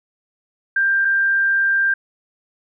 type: tone pair in turn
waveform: sine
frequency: 1586 / 1586 Hz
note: G6 / G6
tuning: +20 / +20 cents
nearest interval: unison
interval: 0 cents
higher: neither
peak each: -14 dBFS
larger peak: neither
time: 0.76-1.05 / 1.05-1.94 s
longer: second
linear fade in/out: 5 ms
effects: none